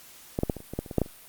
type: clicks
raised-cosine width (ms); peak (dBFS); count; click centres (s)
2; -13 / -10 / -11 / -23 / -30 / -21 / -14 / -28 / -21 / -8 / -10 / -30; 12; 0.389 / 0.434 / 0.498 / 0.567 / 0.604 / 0.736 / 0.79 / 0.862 / 0.912 / 0.983 / 1.017 / 1.061
effects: white hiss -50 dBFS RMS until 1.28 s + Opus 48 kbps